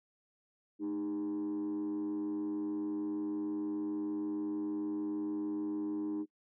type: tone with frequency modulation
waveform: sine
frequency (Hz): 308.5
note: D#4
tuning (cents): -15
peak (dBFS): -31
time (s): 0.79-6.26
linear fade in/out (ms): 50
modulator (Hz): 93.4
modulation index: 0.47
effects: noise-tail reverb RT60 0.1 s tail -26 dB re dry + tanh soft clip ceiling -32 dBFS